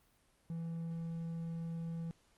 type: tone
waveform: triangle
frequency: 165.9 Hz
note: E3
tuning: 11 cents sharp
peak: -36 dBFS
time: 0.5-2.11 s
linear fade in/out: 0 ms
effects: pink hiss -71 dBFS RMS until 2.37 s + Opus 32 kbps